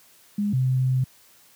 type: tone pair in turn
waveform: sine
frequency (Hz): 205.3 / 129.33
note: G#3 / C3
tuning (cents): -20 / -20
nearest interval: minor sixth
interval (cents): 800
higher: first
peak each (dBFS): -21 / -18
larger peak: second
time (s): 0.38-0.53 / 0.53-1.04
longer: second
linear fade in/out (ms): 5
effects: white hiss -55 dBFS RMS until 1.55 s + high-pass 80 Hz 12 dB/octave